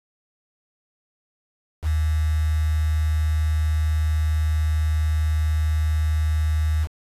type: tone with quantisation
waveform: sine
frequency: 77.78 Hz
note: D#2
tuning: in tune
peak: -18 dBFS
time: 1.82-6.88 s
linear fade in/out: 50 ms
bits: 6
effects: resampled to 32000 Hz